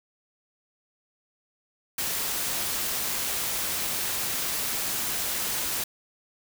white noise, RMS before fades -29 dBFS, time 1.98-5.84 s, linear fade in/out 5 ms, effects none

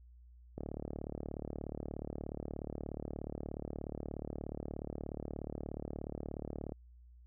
click train, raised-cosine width 2 ms, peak -27 dBFS, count 227, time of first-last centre 0.58-6.721 s, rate 36.8 Hz, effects added 60 Hz sine -55 dBFS peak until 7.26 s

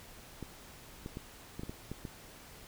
clicks, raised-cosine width 3 ms, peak -27 dBFS, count 8, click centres 0.427 / 1.061 / 1.171 / 1.595 / 1.634 / 1.695 / 1.916 / 2.052 s, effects pink hiss -53 dBFS RMS until 2.67 s

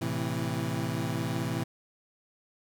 25% pulse chord, A minor, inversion none, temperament equal with one note detuned, 111.6 / 130.81 / 164.81 Hz, A2 / C3 / E3, +25 / 0 / 0 cents, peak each -30 dBFS, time 0.01-1.64 s, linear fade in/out 10 ms, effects none

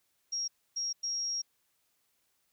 sine tone bursts at uneven times, 5600 Hz, F8, 4 cents sharp, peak -31 dBFS, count 3, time 0.32-0.48 / 0.76-0.93 / 1.03-1.42 s, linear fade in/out 10 ms, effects white hiss -75 dBFS RMS until 2.52 s

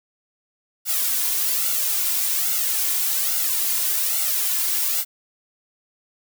blue noise with flanger, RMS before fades -22 dBFS, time 0.85-5.05 s, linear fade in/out 50 ms, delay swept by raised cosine 1.4 to 2.9 ms, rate 1.2 Hz, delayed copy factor +1, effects none

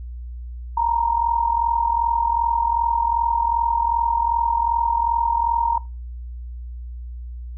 sine tone with amplitude modulation, 932.3 Hz, A#5, in tune, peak -14 dBFS, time 0.77-5.78 s, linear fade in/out 5 ms, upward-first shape sine, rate 42.6 Hz, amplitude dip 70%, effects noise-tail reverb RT60 0.3 s tail -21 dB re dry + added 60 Hz sine -30 dBFS peak until 7.57 s

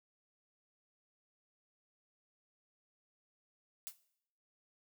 blue noise with exponential decay, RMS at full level -39 dBFS, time 3.87-3.97 s, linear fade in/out 0 ms, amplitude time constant 20 ms, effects noise-tail reverb RT60 0.7 s tail -18 dB re dry

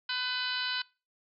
harmonic tone, 502 Hz, B4, 28 cents sharp, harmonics 2 / 3 / 4 / 5 / 6 / 7 / 8 / 9 / 10, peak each -42 / -35 / -45 / -42 / -36 / -47 / -36 / -42 / -45 dBFS, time 0.09-0.82 s, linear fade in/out 5 ms, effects noise-tail reverb RT60 0.3 s tail -22 dB re dry

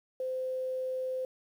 sine tone with quantisation, 516 Hz, C5, 24 cents flat, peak -31 dBFS, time 0.2-1.25 s, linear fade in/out 2 ms, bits 10, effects none

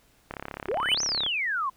click train, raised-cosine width 0.5 ms, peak -19 dBFS, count 34, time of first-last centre 0.31-1.264 s, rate 34.6 Hz
sine exponential two-way sweep, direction up then down, 344.4 to 6290 to 1014 Hz, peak -25 dBFS, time 0.68-1.7 s, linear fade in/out 10 ms, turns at 1.02 s
triangle tone with exponential growth, 3000 Hz, F#7, 23 cents sharp, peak -17 dBFS, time 0.75-0.94 s, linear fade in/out 2 ms, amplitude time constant 41 ms
effects pink hiss -62 dBFS RMS until 1.76 s

